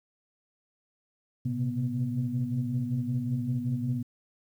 sine tone cluster, 114.5 / 126.7 / 132 / 243.9 Hz, A#2 / B2 / C3 / B3, -31 / +45 / +16 / -21 cents, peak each -36 / -31 / -32 / -31 dBFS, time 1.45-4.03 s, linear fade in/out 10 ms, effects tanh soft clip ceiling -18 dBFS + 10-bit

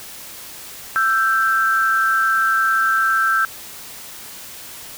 sine tone pair together, 1329.4 / 1567 Hz, E6 / G6, +14 / -1 cents, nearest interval minor third, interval 285 cents, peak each -17 dBFS, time 0.96-3.45 s, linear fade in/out 0 ms, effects white hiss -36 dBFS RMS until 4.97 s

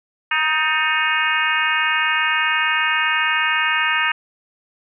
harmonic tone with a mistuned harmonic, 313.4 Hz, D#4, 13 cents sharp, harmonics 3 / 4 / 5 / 6 / 7 / 8 / 9, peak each -26 / -24 / -23 / -22 / -25 / -24 / -25 dBFS, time 0.31-4.12 s, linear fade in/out 5 ms, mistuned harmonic 6, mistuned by -61 cents, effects none

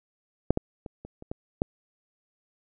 clicks, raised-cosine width 2 ms, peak -6 / -11 / -24 / -27 / -29 / -19 / -10 dBFS, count 7, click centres 0.506 / 0.574 / 0.862 / 1.05 / 1.224 / 1.315 / 1.619 s, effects none

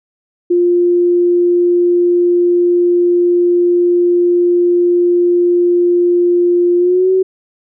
sine tone with pitch glide, 350.9 to 376.1 Hz, F4 to F#4, +8 to +28 cents, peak -8 dBFS, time 0.5-7.23 s, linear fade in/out 10 ms, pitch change +120 cents, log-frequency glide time 6.78-7.11 s, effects none

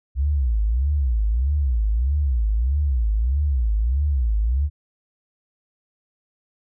sine tone with vibrato, 62.2 Hz, B1, 13 cents sharp, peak -17 dBFS, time 0.15-4.7 s, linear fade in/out 50 ms, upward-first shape sine, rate 1.6 Hz, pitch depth 300 cents each way, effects none

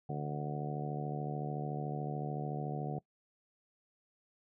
harmonic tone, 73.7 Hz, D2, 7 cents sharp, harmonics 2 / 3 / 4 / 5 / 6 / 7 / 8 / 9 / 10, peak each -37 / -45 / -47 / -47 / -45 / -51 / -50 / -51 / -43 dBFS, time 0.09-2.99 s, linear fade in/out 5 ms, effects noise-tail reverb RT60 0.1 s tail -22 dB re dry

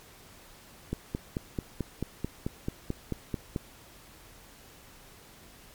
click train, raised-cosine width 3 ms, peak -17 dBFS, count 13, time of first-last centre 0.93-3.562 s, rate 4.56 Hz, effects pink hiss -53 dBFS RMS until 5.74 s + MP3 96 kbps

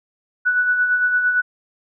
sine tone with tremolo, 1480 Hz, F#6, in tune, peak -13 dBFS, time 0.45-1.42 s, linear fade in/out 20 ms, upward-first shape sine, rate 8.8 Hz, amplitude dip 45%, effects none

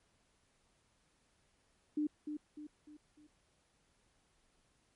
sine tone with echo, 300 Hz, D4, 37 cents sharp, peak -31 dBFS, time 1.97-2.07 s, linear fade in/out 5 ms, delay 300 ms, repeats 4, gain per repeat -7 dB, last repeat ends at 3.27 s, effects pink hiss -74 dBFS RMS until 4.95 s + MP3 48 kbps

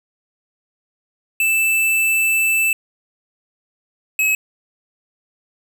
square tone pair in turn, 2644 / 2567 Hz, E7 / E7, +5 / -47 cents, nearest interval minor second, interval 52 cents, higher first, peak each -15 dBFS, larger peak neither, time 1.4-2.73 / 4.19-4.35 s, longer first, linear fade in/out 2 ms, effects none

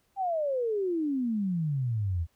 sine exponential sweep, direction down, 802 to 79 Hz, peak -26 dBFS, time 0.16-2.27 s, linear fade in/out 50 ms, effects pink hiss -71 dBFS RMS until 2.35 s

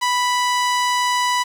sawtooth tone with low-pass filter, 987.8 Hz, B5, in tune, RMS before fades -19 dBFS, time 0.01-1.44 s, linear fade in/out 20 ms, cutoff 8400 Hz, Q 0.87, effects 7-bit

